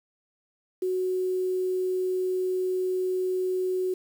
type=tone with quantisation; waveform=sine; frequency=370 Hz; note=F#4; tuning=in tune; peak=-24 dBFS; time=0.82-3.94 s; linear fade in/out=5 ms; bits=8; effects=none